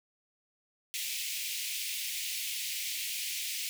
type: high-pass noise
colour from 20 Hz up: pink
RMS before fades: -36 dBFS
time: 0.94-3.69 s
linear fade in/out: 0 ms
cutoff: 2200 Hz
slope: 48 dB/octave
effects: none